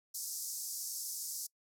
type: band-pass noise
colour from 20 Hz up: pink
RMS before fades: -41 dBFS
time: 0.14-1.47 s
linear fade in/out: 10 ms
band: 5100 to 15000 Hz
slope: 48 dB/octave
effects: noise-tail reverb RT60 0.1 s tail -24 dB re dry